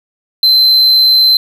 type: tone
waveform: triangle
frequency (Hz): 4084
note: C8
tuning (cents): -43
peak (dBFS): -4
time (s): 0.43-1.37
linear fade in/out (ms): 2
effects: none